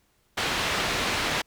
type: low-pass noise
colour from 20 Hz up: white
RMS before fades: -27 dBFS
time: 0.37-1.42 s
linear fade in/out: 10 ms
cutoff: 3200 Hz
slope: 12 dB/octave
effects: pink hiss -67 dBFS RMS until 1.46 s